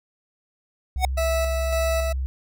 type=tone; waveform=sine; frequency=65.7 Hz; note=C2; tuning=8 cents sharp; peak=-23 dBFS; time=0.96-2.26 s; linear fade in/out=0 ms
type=tone with exponential growth; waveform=square; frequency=742 Hz; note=F#5; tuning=5 cents sharp; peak=-15 dBFS; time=0.97-1.05 s; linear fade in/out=2 ms; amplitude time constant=17 ms
type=tone with tremolo; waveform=40% pulse; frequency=655 Hz; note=E5; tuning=11 cents flat; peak=-21 dBFS; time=1.17-2.13 s; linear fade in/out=10 ms; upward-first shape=square; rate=1.8 Hz; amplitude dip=35%
effects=none